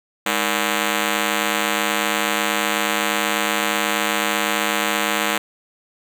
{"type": "ring-modulated tone", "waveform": "5% pulse", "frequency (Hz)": 261.6, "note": "C4", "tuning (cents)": 0, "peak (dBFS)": -4, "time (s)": [0.26, 5.38], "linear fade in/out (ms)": 5, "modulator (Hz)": 54.1, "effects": []}